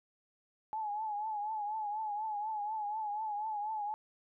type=tone with vibrato; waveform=sine; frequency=850 Hz; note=G#5; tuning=40 cents sharp; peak=-34 dBFS; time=0.73-3.94 s; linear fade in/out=0 ms; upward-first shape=triangle; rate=4.1 Hz; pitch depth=81 cents each way; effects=none